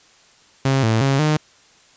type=tone with pitch steps; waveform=sawtooth; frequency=134.8 / 112.4 / 136.5 / 152.9 Hz; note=C#3 / A2 / C#3 / D#3; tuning=-48 / +37 / -26 / -30 cents; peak=-11 dBFS; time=0.65-1.37 s; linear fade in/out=5 ms; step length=180 ms; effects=white hiss -52 dBFS RMS until 1.96 s + resampled to 16000 Hz